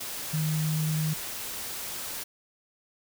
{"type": "tone in noise", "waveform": "sine", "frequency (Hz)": 155.56, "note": "D#3", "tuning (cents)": 0, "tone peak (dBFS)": -25, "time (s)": [0.33, 1.14], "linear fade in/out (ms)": 10, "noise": "white", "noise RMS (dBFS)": -36, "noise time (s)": [0, 2.24], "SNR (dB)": 8, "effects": []}